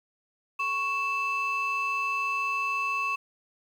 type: tone pair together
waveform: sine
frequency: 1106 / 2640 Hz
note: C#6 / E7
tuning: -4 / +2 cents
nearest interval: octave + minor third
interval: 1506 cents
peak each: -27 dBFS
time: 0.59-3.16 s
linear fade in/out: 10 ms
effects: tanh soft clip ceiling -22 dBFS + 9-bit